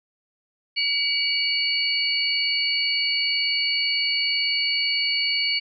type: tone cluster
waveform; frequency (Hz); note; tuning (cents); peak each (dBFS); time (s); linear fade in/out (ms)
sine; 2275 / 2877 / 4459; C#7 / F#7 / C#8; +44 / -49 / +9; -25 / -28 / -23; 0.76-5.6; 20
effects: none